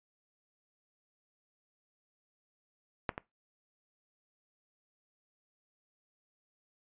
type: clicks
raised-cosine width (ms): 0.5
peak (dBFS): -15 / -22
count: 2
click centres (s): 3.092 / 3.179
effects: noise-tail reverb RT60 0.2 s tail -20 dB re dry + resampled to 8000 Hz

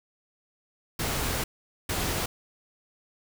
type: noise bursts at uneven times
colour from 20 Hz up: pink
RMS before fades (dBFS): -29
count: 2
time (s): 0.99-1.44 / 1.89-2.26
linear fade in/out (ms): 5
effects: none

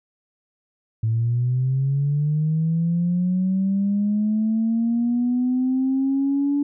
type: linear sweep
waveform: sine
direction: up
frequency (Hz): 110 to 287.7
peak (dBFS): -17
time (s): 1.03-6.63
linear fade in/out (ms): 5
effects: tanh soft clip ceiling -13 dBFS

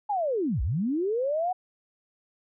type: linear two-way sweep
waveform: sine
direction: down then up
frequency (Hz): 859 to 49.55 to 751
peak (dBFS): -24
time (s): 0.09-1.53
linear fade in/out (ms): 10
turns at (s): 0.62
effects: none

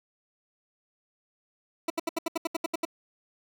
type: tone bursts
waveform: 20% pulse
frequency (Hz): 329.6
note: E4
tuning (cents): 0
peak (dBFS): -21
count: 11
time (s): 1.88-2.852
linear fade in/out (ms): 5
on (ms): 22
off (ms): 73
effects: none

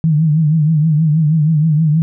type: tone with vibrato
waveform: sine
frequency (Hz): 155.56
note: D#3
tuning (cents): 0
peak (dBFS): -9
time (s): 0.04-2.02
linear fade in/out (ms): 0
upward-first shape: triangle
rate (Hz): 6.3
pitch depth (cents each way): 110
effects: none

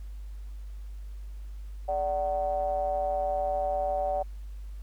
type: ring-modulated tone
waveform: triangle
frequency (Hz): 84.1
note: E2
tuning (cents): +35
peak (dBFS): -21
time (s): 1.88-4.23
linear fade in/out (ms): 10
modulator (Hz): 667
effects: added 50 Hz sine -37 dBFS peak until 4.82 s + pink hiss -63 dBFS RMS until 4.82 s

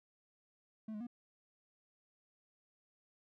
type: tone with pitch steps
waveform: triangle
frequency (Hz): 218.4 / 210 / 240.7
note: A3 / G#3 / B3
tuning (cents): -13 / +19 / -44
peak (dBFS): -39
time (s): 0.88-1.069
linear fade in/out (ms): 5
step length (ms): 63
effects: none

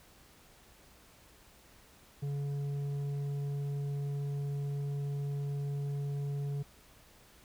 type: tone with tanh clipping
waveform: sine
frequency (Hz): 141.8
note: C#3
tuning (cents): +40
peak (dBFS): -34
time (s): 2.22-6.63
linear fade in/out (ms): 10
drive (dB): 7
effects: added 60 Hz sine -69 dBFS peak until 7.44 s + pink hiss -60 dBFS RMS until 7.44 s

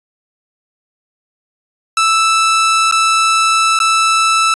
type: tone with dropouts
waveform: sawtooth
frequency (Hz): 1318.5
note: E6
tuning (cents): 0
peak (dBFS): -6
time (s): 1.97-4.54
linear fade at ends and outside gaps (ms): 2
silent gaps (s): 2.913-2.923 / 3.79-3.801
effects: resampled to 24000 Hz

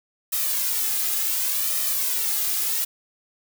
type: noise with flanger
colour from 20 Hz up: blue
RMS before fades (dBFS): -24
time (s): 0.32-2.85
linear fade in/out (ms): 10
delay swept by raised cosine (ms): 1.6 to 2.45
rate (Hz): 0.69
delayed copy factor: +0.7
effects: none

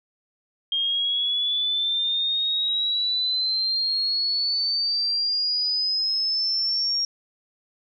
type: exponential sweep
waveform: sine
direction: up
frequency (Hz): 3215 to 5588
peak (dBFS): -21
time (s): 0.72-7.05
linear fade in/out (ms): 2
effects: none

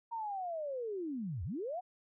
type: linear two-way sweep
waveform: sine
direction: down then up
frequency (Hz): 941 to 73.2 to 760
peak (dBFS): -36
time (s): 0.11-1.81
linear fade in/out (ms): 20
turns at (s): 1.44
effects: none

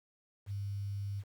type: tone with quantisation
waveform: sine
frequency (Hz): 100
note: G2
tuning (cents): +35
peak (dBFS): -35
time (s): 0.46-1.24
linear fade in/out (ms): 50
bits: 10
effects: none

